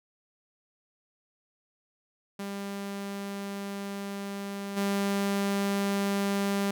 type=tone with level steps; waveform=sawtooth; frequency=199.2 Hz; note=G3; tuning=28 cents sharp; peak=-30 / -22 dBFS; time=2.39-6.71 s; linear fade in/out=5 ms; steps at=4.76 s; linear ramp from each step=20 ms; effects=none